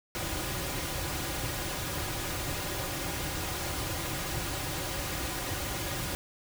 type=noise with comb filter; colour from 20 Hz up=pink; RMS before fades=-34 dBFS; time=0.15-6.15 s; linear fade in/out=0 ms; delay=4.5 ms; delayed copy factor=-0.6; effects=none